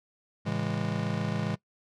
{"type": "chord", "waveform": "square", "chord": "A major seventh", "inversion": "none", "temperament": "just", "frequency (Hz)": [110, 137.5, 165, 206.2], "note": ["A2", "C#3", "E3", "G#3"], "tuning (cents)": [0, -14, 2, -12], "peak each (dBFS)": [-35, -36, -34, -34], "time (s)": [0.45, 1.56], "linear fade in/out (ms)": 20, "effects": ["noise-tail reverb RT60 0.1 s tail -21 dB re dry", "low-pass 5000 Hz 12 dB/octave"]}